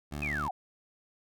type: tone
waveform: 15% pulse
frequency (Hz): 73.42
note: D2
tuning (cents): 0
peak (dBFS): -29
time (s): 0.11-0.49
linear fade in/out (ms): 20
type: linear sweep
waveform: sine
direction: down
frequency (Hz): 2586 to 690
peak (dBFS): -31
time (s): 0.22-0.51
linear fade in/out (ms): 5
effects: none